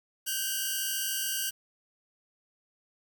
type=tone cluster; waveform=5% pulse; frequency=1524 / 1585 / 2859 Hz; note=G6 / G6 / F7; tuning=-49 / +19 / +40 cents; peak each=-24 dBFS; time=0.26-1.51 s; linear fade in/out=20 ms; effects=9-bit